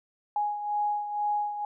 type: beating tone pair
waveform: sine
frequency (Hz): 830.6 / 832.7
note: G#5 / G#5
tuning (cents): 0 / +4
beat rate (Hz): 2.1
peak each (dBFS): -27 / -34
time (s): 0.36-1.65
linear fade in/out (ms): 2
effects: none